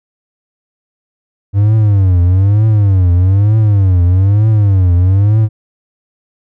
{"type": "tone with vibrato", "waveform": "triangle", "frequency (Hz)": 98, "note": "G2", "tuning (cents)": 0, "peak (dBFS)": -4, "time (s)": [1.53, 5.49], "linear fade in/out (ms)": 50, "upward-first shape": "triangle", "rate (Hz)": 1.1, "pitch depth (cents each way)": 220, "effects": []}